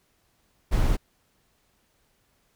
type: noise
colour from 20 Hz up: brown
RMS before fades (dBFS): -21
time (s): 0.71-0.97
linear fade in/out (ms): 20
effects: pink hiss -68 dBFS RMS until 2.55 s